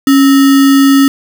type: tone with sample-and-hold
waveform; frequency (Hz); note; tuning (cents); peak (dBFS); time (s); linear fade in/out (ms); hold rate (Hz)
sine; 274.8; C#4; -15; -3; 0.07-1.08; 2; 1575
effects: none